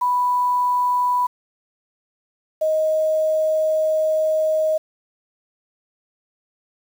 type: tone pair in turn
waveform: sine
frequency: 987.8 / 626.4 Hz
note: B5 / D#5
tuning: 0 / +11 cents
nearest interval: minor sixth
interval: 789 cents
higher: first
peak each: -16 dBFS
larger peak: neither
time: 0.01-1.27 / 2.61-4.78 s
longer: second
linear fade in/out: 10 ms
effects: 7-bit